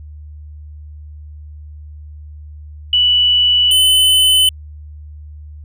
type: tone pair in turn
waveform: sine / square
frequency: 2960 / 3026 Hz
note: F#7 / F#7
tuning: 0 / +38 cents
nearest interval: unison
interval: 38 cents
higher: second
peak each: -9 dBFS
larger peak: neither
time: 2.93-3.71 / 3.71-4.49 s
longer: neither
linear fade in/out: 2 ms
effects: added 75 Hz sine -31 dBFS peak until 5.64 s